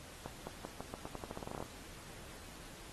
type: accelerating click train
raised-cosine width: 1 ms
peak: -28 dBFS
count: 17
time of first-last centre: 0.26-1.626 s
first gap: 210 ms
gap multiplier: 0.86
effects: pink hiss -53 dBFS RMS until 2.92 s + AAC 32 kbps